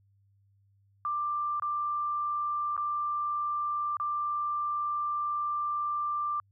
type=tone with dropouts; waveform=sine; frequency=1183 Hz; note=D6; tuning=12 cents sharp; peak=-28 dBFS; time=1.05-6.4 s; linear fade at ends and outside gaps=1 ms; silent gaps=1.598-1.622 / 2.766-2.777 / 3.969-3.999 s; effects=added 99 Hz sine -63 dBFS peak until 6.51 s